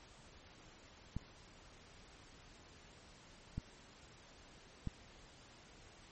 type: clicks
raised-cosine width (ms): 5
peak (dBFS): -27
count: 3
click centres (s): 1.166 / 3.58 / 4.873
effects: pink hiss -60 dBFS RMS until 6.11 s + MP3 32 kbps